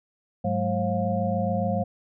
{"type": "tone cluster", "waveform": "sine", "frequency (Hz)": [103.3, 184.9, 211.9, 536, 706], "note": ["G#2", "F#3", "G#3", "C5", "F5"], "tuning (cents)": [-9, -1, 35, 42, 19], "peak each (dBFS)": -29, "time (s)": [0.44, 1.84], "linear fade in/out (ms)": 10, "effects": []}